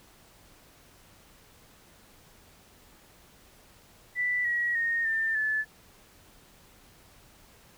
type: tone with pitch steps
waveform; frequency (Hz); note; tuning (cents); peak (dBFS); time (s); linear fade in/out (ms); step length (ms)
sine; 1975.5 / 1912.6 / 1851.7 / 1792.8 / 1735.7; B6 / A#6 / A#6 / A6 / A6; 0 / +44 / -12 / +32 / -24; -25; 4.15-5.65; 50; 300
effects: pink hiss -57 dBFS RMS until 7.77 s